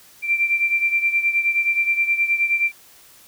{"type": "beating tone pair", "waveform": "sine", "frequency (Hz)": [2354, 2363.5], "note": ["D7", "D7"], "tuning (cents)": [3, 10], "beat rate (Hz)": 9.5, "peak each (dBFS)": [-18, -23], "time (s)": [0.22, 2.72], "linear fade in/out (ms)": 50, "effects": ["white hiss -49 dBFS RMS until 3.27 s"]}